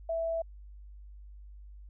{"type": "tone", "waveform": "sine", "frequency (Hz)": 659.3, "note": "E5", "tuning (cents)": 0, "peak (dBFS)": -29, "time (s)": [0.09, 0.42], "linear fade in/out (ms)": 5, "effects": ["added 50 Hz sine -46 dBFS peak until 1.89 s"]}